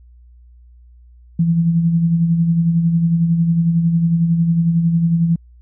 sine tone with tremolo, 167.3 Hz, E3, 26 cents sharp, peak -10 dBFS, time 1.39-5.36 s, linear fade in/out 5 ms, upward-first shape sine, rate 11 Hz, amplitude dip 45%, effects added 60 Hz sine -42 dBFS peak until 5.61 s

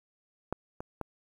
clicks, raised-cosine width 1 ms, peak -17 / -24 / -20 dBFS, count 3, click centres 0.526 / 0.805 / 1.013 s, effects 9-bit

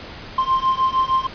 triangle beating tone pair, 1046.5 / 1053 Hz, C6 / C6, 0 / +11 cents, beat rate 6.5 Hz, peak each -18 / -17 dBFS, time 0.38-1.27 s, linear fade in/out 5 ms, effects pink hiss -36 dBFS RMS until 1.34 s + resampled to 11025 Hz

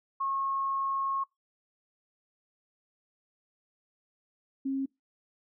sine tone pair in turn, 1088 / 270.2 Hz, C#6 / C#4, -33 / -44 cents, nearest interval 2 octaves, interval 2411 cents, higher first, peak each -28 dBFS, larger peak neither, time 0.2-1.24 / 4.65-4.86 s, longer first, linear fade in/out 10 ms, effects noise-tail reverb RT60 0.2 s tail -24 dB re dry

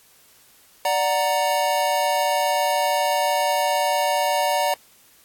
square chord, D augmented, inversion none, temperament equal, 587.3 / 740 / 932.3 Hz, D5 / F#5 / A#5, 0 / 0 / 0 cents, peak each -24 dBFS, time 0.85-4.74 s, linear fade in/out 2 ms, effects white hiss -54 dBFS RMS until 5.24 s + AAC 64 kbps

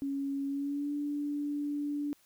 sine tone with pitch glide, 277.2 to 290.8 Hz, C#4 to D4, 0 to -17 cents, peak -31 dBFS, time 0.02-2.13 s, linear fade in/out 0 ms, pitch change +83 cents, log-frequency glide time 0.47-0.93 s, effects white hiss -66 dBFS RMS until 2.25 s

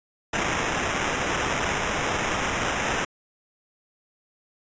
violet noise with sample-and-hold, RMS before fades -26 dBFS, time 0.33-3.05 s, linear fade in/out 5 ms, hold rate 4410 Hz, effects resampled to 16000 Hz

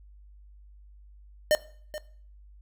square tone with echo, 607 Hz, D#5, 43 cents flat, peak -19 dBFS, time 1.51-1.55 s, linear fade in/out 0 ms, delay 430 ms, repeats 1, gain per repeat -15 dB, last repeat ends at 1.98 s, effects noise-tail reverb RT60 0.5 s tail -18 dB re dry + added 50 Hz sine -49 dBFS peak until 2.61 s

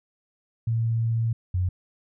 sine tone pair in turn, 114.4 / 90.97 Hz, A#2 / F#2, -32 / -29 cents, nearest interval major third, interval 397 cents, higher first, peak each -21 dBFS, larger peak neither, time 0.67-1.33 / 1.54-1.69 s, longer first, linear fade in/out 5 ms, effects none

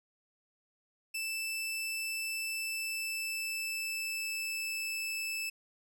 sawtooth tone with pitch glide, 2644 to 2629 Hz, E7 to E7, +5 to -5 cents, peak -31 dBFS, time 1.14-5.5 s, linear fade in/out 10 ms, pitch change -10 cents, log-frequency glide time 2.55-4.99 s, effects none

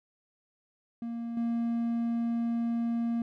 triangle tone with level steps, 233.1 Hz, A#3, in tune, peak -31 / -25 dBFS, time 1.02-3.22 s, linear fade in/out 2 ms, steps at 1.37 s, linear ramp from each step 2 ms, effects none

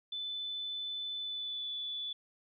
sine tone with pitch glide, 3507 to 3463 Hz, A7 to A7, -6 to -28 cents, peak -36 dBFS, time 0.12-2.13 s, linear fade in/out 5 ms, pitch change -22 cents, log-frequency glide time 1.18-1.71 s, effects none

